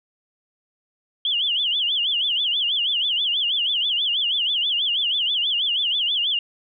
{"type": "tone with vibrato", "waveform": "sine", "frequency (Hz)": 3136, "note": "G7", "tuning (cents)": 0, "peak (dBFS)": -19, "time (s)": [1.25, 6.39], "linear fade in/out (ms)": 2, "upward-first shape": "sine", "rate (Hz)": 6.2, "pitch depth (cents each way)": 200, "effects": []}